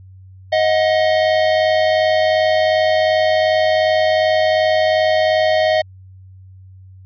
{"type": "tone pair together", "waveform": "square", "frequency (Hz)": [628.3, 731], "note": ["D#5", "F#5"], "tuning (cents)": [17, -21], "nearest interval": "minor third", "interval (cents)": 262, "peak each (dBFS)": [-14, -20], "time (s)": [0.52, 5.82], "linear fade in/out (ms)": 10, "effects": ["added 94 Hz sine -38 dBFS peak until 7.05 s", "resampled to 11025 Hz"]}